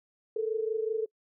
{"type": "tone pair together", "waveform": "sine", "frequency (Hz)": [434.5, 459.7], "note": ["A4", "A#4"], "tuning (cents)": [-22, -24], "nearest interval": "minor second", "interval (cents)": 98, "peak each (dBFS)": [-29, -32], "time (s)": [0.36, 1.06], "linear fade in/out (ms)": 5, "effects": ["noise-tail reverb RT60 0.1 s tail -24 dB re dry"]}